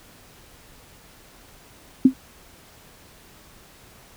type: tone with exponential decay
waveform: sine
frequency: 261.6 Hz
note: C4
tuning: in tune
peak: -5 dBFS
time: 2.05-2.14 s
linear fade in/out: 5 ms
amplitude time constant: 19 ms
effects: pink hiss -50 dBFS RMS until 4.16 s